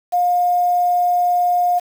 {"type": "tone with quantisation", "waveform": "sine", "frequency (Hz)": 711, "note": "F5", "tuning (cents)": 31, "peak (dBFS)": -13, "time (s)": [0.12, 1.8], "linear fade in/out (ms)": 20, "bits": 6, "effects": []}